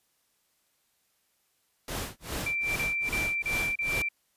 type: noise with tremolo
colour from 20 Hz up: pink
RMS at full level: -33 dBFS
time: 1.88-4.02 s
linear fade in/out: 2 ms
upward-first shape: sine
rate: 2.5 Hz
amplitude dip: 100%
type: tone bursts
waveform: sine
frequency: 2349 Hz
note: D7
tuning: in tune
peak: -27 dBFS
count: 5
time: 2.46-4.088 s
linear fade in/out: 5 ms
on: 300 ms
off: 32 ms
effects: white hiss -72 dBFS RMS until 4.36 s + resampled to 32000 Hz